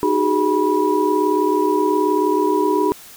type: tone cluster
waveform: sine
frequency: 307.8 / 374.9 / 413.7 / 975 Hz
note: D#4 / F#4 / G#4 / B5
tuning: -19 / +23 / -7 / -23 cents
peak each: -20 dBFS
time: 0.03-2.92 s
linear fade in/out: 0 ms
effects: white hiss -41 dBFS RMS until 3.16 s